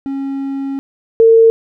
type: tone pair in turn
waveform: triangle / sine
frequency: 273.5 / 453.2 Hz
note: C#4 / A#4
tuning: -23 / -49 cents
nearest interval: major sixth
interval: 874 cents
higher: second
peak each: -16 / -4 dBFS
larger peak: second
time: 0.06-0.79 / 1.2-1.5 s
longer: first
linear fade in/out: 0 ms
effects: none